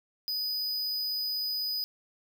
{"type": "tone", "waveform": "square", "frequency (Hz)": 4978, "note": "D#8", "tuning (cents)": 0, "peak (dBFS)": -30, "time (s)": [0.28, 1.84], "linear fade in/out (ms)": 0, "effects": []}